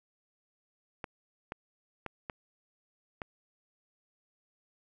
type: clicks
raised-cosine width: 0.5 ms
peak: -22 dBFS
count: 5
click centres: 1.042 / 1.521 / 2.063 / 2.298 / 3.218 s
effects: none